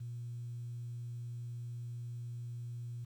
sine tone, 119.5 Hz, A#2, 43 cents sharp, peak -39 dBFS, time 0-3.05 s, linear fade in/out 10 ms, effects tanh soft clip ceiling -35 dBFS + 11-bit

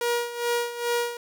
sawtooth tone with tremolo, 476.7 Hz, A#4, 39 cents sharp, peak -18 dBFS, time 0.01-1.17 s, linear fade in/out 2 ms, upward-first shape sine, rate 2.4 Hz, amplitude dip 75%, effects none

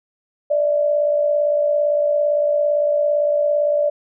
sine tone pair together, 587.3 / 645 Hz, D5 / E5, 0 / -38 cents, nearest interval major second, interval 162 cents, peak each -15 / -24 dBFS, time 0.5-3.9 s, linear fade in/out 10 ms, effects none

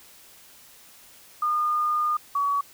sine tone pair in turn, 1217 / 1132.4 Hz, D#6 / C#6, -39 / +37 cents, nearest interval minor second, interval 124 cents, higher first, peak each -21 dBFS, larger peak neither, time 1.42-2.17 / 2.35-2.61 s, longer first, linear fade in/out 5 ms, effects white hiss -51 dBFS RMS until 2.73 s

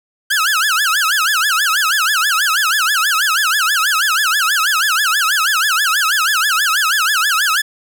sawtooth tone with vibrato, 1480 Hz, F#6, in tune, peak -9 dBFS, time 0.3-7.62 s, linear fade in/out 10 ms, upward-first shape sine, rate 6.2 Hz, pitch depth 280 cents each way, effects none

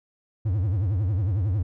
triangle tone with vibrato, 98 Hz, G2, in tune, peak -19 dBFS, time 0.45-1.63 s, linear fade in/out 10 ms, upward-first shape triangle, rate 11 Hz, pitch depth 280 cents each way, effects none

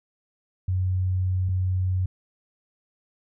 sine tone pair in turn, 92.5 / 92.5 Hz, F#2 / F#2, 0 / 0 cents, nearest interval unison, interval 0 cents, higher neither, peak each -21 dBFS, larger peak neither, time 0.68-1.49 / 1.49-2.06 s, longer first, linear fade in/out 5 ms, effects none

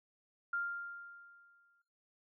sine tone with exponential decay, 1396.9 Hz, F6, in tune, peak -32 dBFS, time 0.53-1.82 s, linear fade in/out 5 ms, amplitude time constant 280 ms, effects noise-tail reverb RT60 0.8 s tail -25 dB re dry

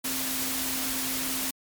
sine tone in noise, 262.4 Hz, C4, 5 cents sharp, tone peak -36 dBFS, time 0.04-1.51 s, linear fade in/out 10 ms, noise white, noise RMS -30 dBFS, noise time 0.04-1.51 s, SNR -9 dB, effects MP3 96 kbps

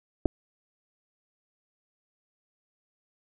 clicks, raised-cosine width 2 ms, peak -11 dBFS, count 2, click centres 0.256 / 0.259 s, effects none

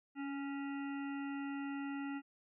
harmonic tone with a mistuned harmonic, 277.2 Hz, C#4, in tune, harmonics 1 / 3 / 5 / 7 / 9 / 10, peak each -39 / -50 / -51 / -53 / -59 / -57 dBFS, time 0.15-2.22 s, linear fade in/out 50 ms, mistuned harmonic 1, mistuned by +20 cents, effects none

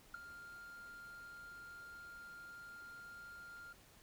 triangle tone with ADSR envelope, 1400 Hz, F6, 4 cents sharp, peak -35 dBFS, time 0.14-3.73 s, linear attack 6 ms, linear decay 6 ms, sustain -14 dB, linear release 6 ms, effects tanh soft clip ceiling -37 dBFS + pink hiss -64 dBFS RMS until 4.02 s

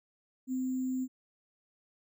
sine tone with sample-and-hold, 257.9 Hz, C4, 25 cents flat, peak -30 dBFS, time 0.47-1.08 s, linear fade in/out 50 ms, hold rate 7350 Hz, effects none

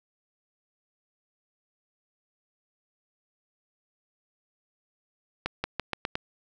accelerating click train, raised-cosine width 0.3 ms, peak -12 dBFS, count 6, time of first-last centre 5.46-6.154 s, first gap 180 ms, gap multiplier 0.87, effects none

